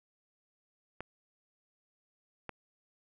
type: clicks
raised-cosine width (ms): 0.5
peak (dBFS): -24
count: 2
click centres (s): 1.006 / 2.493
effects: none

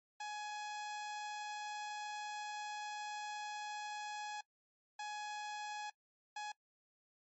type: tone bursts at uneven times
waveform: sawtooth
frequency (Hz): 839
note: G#5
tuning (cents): +17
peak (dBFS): -38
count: 3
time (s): 0.2-4.41 / 4.99-5.9 / 6.36-6.52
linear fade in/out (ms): 5
effects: noise-tail reverb RT60 0.1 s tail -22 dB re dry + MP3 32 kbps

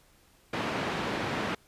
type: band-pass noise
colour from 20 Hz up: pink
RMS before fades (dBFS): -32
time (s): 0.53-1.55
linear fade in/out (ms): 5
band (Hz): 160 to 2700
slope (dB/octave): 12
effects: pink hiss -62 dBFS RMS until 1.67 s + resampled to 32000 Hz

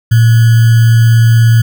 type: tone with sample-and-hold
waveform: sine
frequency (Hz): 114.6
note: A#2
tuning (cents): -29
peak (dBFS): -3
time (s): 0.11-1.62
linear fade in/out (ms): 10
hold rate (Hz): 1575
effects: none

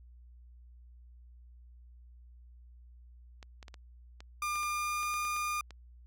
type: clicks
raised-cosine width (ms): 0.2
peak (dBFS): -31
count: 12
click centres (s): 3.428 / 3.628 / 3.682 / 3.742 / 4.205 / 4.557 / 4.632 / 5.031 / 5.14 / 5.251 / 5.364 / 5.707
type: tone with pitch glide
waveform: 30% pulse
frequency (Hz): 1202 to 1211.8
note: D6 to D#6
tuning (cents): +40 to -46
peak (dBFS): -29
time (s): 4.42-5.61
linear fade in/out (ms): 2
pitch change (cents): +14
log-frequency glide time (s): 4.64-5.15
effects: added 60 Hz sine -52 dBFS peak until 6.06 s

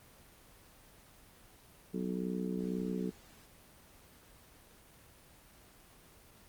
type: harmonic tone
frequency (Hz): 62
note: B1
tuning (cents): +7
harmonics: 3 / 4 / 5 / 6 / 7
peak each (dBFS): -36 / -40 / -43 / -44 / -42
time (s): 1.93-3.11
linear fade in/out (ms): 20
effects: pink hiss -59 dBFS RMS until 6.48 s + Opus 24 kbps

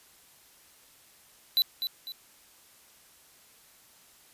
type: tone with echo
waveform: square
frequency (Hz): 3978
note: B7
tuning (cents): +12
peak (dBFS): -21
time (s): 1.57-1.62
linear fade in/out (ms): 0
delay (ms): 250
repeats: 2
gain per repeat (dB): -8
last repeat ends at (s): 2.12
effects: white hiss -58 dBFS RMS until 4.33 s + resampled to 32000 Hz

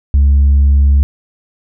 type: tone with tanh clipping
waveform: sine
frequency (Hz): 70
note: C#2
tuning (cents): +18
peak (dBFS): -6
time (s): 0.14-1.03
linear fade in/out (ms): 0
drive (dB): 1
effects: none

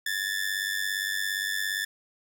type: ring-modulated tone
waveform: sawtooth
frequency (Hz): 1753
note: A6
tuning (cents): -7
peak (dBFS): -21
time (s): 0.06-1.85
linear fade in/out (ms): 5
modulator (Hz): 48.7
effects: none

